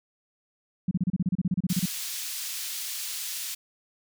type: tone bursts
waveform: sine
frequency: 181.7 Hz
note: F#3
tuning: 31 cents flat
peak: -21 dBFS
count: 16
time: 0.88-1.857 s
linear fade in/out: 5 ms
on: 32 ms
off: 31 ms
type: high-pass noise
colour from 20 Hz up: pink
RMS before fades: -34 dBFS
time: 1.69-3.55 s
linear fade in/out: 10 ms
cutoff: 3700 Hz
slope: 12 dB/octave
effects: none